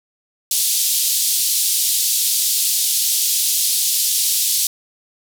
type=band-pass noise; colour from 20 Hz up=white; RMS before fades=-18 dBFS; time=0.51-4.67 s; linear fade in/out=2 ms; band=3500 to 14000 Hz; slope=24 dB/octave; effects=none